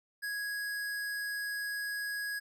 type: tone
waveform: square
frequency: 1661.2 Hz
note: G#6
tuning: in tune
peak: -35 dBFS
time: 0.22-2.4 s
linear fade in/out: 20 ms
effects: none